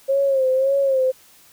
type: tone with vibrato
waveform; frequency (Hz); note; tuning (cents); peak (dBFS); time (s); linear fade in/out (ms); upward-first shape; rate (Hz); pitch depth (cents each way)
sine; 536; C5; +42; -15; 0.08-1.12; 20; sine; 1.8; 63
effects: white hiss -51 dBFS RMS until 1.52 s